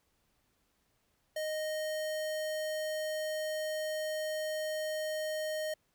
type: tone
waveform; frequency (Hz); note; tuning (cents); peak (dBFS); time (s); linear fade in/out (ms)
square; 620; D#5; -6; -34; 1.36-5.74; 5
effects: pink hiss -75 dBFS RMS until 5.94 s